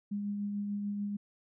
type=tone with tremolo; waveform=sine; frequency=204 Hz; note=G#3; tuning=31 cents flat; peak=-31 dBFS; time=0.11-1.17 s; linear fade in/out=10 ms; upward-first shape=triangle; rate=6.8 Hz; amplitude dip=30%; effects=none